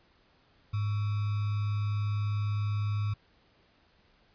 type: tone with sample-and-hold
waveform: sine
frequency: 103.83 Hz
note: G#2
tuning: in tune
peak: -27 dBFS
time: 0.73-3.14 s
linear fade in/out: 10 ms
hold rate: 1225 Hz
effects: pink hiss -65 dBFS RMS until 4.34 s + resampled to 11025 Hz